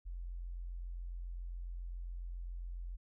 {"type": "tone", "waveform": "sine", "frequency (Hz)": 43.65, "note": "F1", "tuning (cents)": 0, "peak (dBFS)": -40, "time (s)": [0.05, 2.97], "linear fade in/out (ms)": 20, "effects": []}